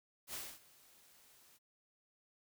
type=noise with ADSR envelope; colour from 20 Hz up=white; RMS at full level=-43 dBFS; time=0.27-1.59 s; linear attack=69 ms; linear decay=250 ms; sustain=-22 dB; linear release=34 ms; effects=none